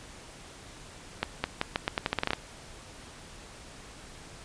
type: accelerating click train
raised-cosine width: 0.3 ms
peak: -10 dBFS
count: 13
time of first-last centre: 1.23-2.333 s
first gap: 210 ms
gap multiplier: 0.83
effects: pink hiss -48 dBFS RMS until 4.44 s + resampled to 22050 Hz